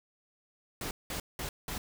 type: noise bursts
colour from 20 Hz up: pink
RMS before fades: -37 dBFS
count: 4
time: 0.81-1.78 s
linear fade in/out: 2 ms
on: 100 ms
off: 190 ms
effects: none